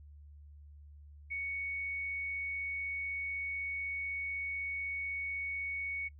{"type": "tone", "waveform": "sine", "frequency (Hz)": 2226, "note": "C#7", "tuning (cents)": 7, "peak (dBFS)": -35, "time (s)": [1.3, 6.09], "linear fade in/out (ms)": 20, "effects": ["noise-tail reverb RT60 0.1 s tail -24 dB re dry", "added 73 Hz sine -51 dBFS peak until 6.19 s"]}